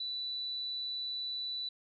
sine tone, 3968 Hz, B7, 7 cents sharp, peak -35 dBFS, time 0-1.69 s, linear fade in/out 5 ms, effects none

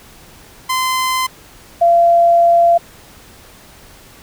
sawtooth / sine tone pair in turn, 1032 / 684.6 Hz, C6 / F5, -24 / -35 cents, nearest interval perfect fifth, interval 711 cents, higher first, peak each -11 / -7 dBFS, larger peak second, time 0.69-1.27 / 1.81-2.78 s, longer second, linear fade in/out 10 ms, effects pink hiss -42 dBFS RMS until 4.22 s

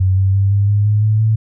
sine tone with pitch steps, 94 / 96.14 / 98.33 / 100.57 / 102.86 / 105.21 / 107.6 / 110.06 Hz, F#2 / G2 / G2 / G2 / G#2 / G#2 / A2 / A2, +28 / -33 / +6 / +45 / -16 / +23 / -38 / +1 cents, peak -10 dBFS, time 0-1.36 s, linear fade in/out 10 ms, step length 170 ms, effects none

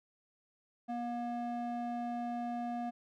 triangle ring-modulated tone, 477.5 Hz, A#4, 42 cents sharp, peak -30 dBFS, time 0.88-2.91 s, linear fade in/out 20 ms, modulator 237 Hz, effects none

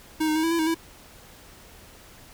square tone with pitch steps, 313.8 / 308.7 / 316.5 / 329.3 / 335.7 / 316.3 / 328.9 Hz, D#4 / D#4 / D#4 / E4 / E4 / D#4 / E4, +15 / -14 / +30 / -2 / +32 / +29 / -4 cents, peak -22 dBFS, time 0.2-0.746 s, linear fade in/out 10 ms, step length 78 ms, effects pink hiss -49 dBFS RMS until 2.33 s

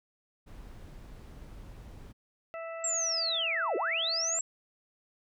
brown noise, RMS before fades -47 dBFS, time 0.46-2.13 s, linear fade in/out 20 ms
harmonic tone, 659.3 Hz, E5, in tune, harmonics 1 / 2 / 3 / 4, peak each -38 / -44 / -48 / -50 dBFS, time 2.54-4.39 s, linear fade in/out 0 ms
sine linear two-way sweep, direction down then up, 7680 to 330 to 7680 Hz, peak -28 dBFS, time 2.84-4.41 s, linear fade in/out 2 ms, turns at 3.76 s
effects none

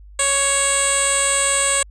10% pulse tone with low-pass filter, 554.4 Hz, C#5, in tune, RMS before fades -18 dBFS, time 0.19-1.83 s, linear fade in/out 5 ms, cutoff 8200 Hz, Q 8.8, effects added 50 Hz sine -39 dBFS peak until 1.9 s

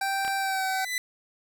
25% pulse tone with pitch glide, 782 to 761.5 Hz, G5 to F#5, -4 to +50 cents, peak -22 dBFS, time 0.01-0.85 s, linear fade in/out 5 ms, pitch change -46 cents, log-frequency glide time 0.37-0.64 s
clicks, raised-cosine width 0.3 ms, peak -20 dBFS, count 2, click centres 0.249 / 0.279 s
sawtooth tone with exponential growth, 1998 Hz, B6, 20 cents sharp, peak -21 dBFS, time 0.47-0.98 s, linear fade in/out 1 ms, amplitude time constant 110 ms
effects none

